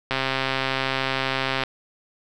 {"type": "click train", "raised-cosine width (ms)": 0.3, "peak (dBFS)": -7, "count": 204, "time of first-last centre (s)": [0.11, 1.636], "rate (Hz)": 133, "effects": []}